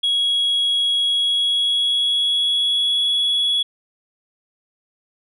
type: tone with pitch glide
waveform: sine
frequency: 3322 to 3370 Hz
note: G#7 to G#7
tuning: 0 to +25 cents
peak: -14 dBFS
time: 0.03-3.63 s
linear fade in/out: 10 ms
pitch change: +25 cents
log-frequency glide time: 1.01-3.12 s
effects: tanh soft clip ceiling -14 dBFS